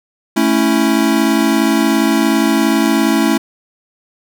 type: chord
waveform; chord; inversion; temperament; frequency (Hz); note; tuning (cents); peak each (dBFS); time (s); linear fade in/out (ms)
square; A major; none; equal; 220 / 277.2 / 329.6; A3 / C#4 / E4; 0 / 0 / 0; -16; 0.36-3.38; 10
effects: none